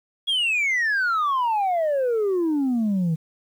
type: exponential sweep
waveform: sine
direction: down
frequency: 3355 to 155.56 Hz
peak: -17 dBFS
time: 0.27-3.16 s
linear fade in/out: 20 ms
effects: tanh soft clip ceiling -18 dBFS + 9-bit